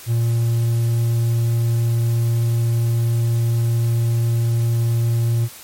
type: tone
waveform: triangle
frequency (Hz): 116.54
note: A#2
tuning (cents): 0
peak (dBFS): -13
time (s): 0.06-5.49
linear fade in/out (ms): 50
effects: white hiss -39 dBFS RMS until 5.63 s + MP3 64 kbps